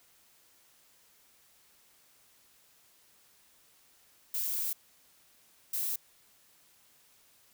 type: noise bursts at uneven times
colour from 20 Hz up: violet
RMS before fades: -33 dBFS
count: 2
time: 4.34-4.73 / 5.73-5.96 s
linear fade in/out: 5 ms
effects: white hiss -64 dBFS RMS until 7.53 s